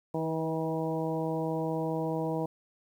harmonic tone with a mistuned harmonic, 160.3 Hz, E3, 48 cents flat, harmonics 1 / 2 / 3 / 4 / 5 / 6, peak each -34 / -34 / -34 / -37 / -40 / -40 dBFS, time 0.14-2.46 s, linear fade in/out 5 ms, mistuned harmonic 3, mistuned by +16 cents, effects 10-bit

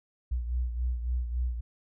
sine beating tone pair, 60.6 / 64.2 Hz, B1 / C2, -32 / -32 cents, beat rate 3.6 Hz, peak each -28 / -36 dBFS, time 0.31-1.61 s, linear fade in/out 10 ms, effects none

